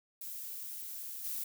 violet noise with level steps, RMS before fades -43 / -38 dBFS, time 0.21-1.44 s, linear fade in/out 5 ms, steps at 1.24 s, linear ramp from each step 5 ms, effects none

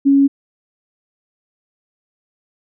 sine tone, 277.2 Hz, C#4, in tune, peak -8 dBFS, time 0.05-0.28 s, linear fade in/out 20 ms, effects none

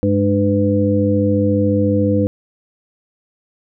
harmonic tone with a mistuned harmonic, 100 Hz, G2, 35 cents sharp, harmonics 1 / 2 / 3 / 5, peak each -18 / -18 / -18 / -18 dBFS, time 0.03-2.27 s, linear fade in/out 0 ms, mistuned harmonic 2, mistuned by +50 cents, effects none

